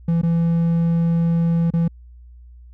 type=tone with dropouts; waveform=triangle; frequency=167.5 Hz; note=E3; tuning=28 cents sharp; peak=-13 dBFS; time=0.08-1.88 s; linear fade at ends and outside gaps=5 ms; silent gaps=0.216-0.231 / 1.705-1.736 s; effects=added 60 Hz sine -40 dBFS peak until 2.73 s